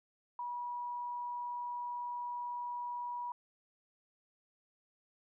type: tone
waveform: sine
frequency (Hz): 969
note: B5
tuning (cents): -33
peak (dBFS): -37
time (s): 0.39-3.32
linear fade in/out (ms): 2
effects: none